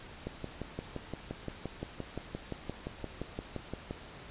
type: click train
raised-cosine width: 2 ms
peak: -23 dBFS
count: 22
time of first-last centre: 0.27-3.91 s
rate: 5.77 Hz
effects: pink hiss -49 dBFS RMS until 4.3 s + resampled to 8000 Hz